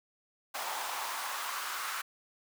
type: noise with high-pass filter sweep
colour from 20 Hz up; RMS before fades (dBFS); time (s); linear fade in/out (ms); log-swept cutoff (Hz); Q
pink; -37; 0.54-2.02; 10; 820 to 1300; 2.7
effects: none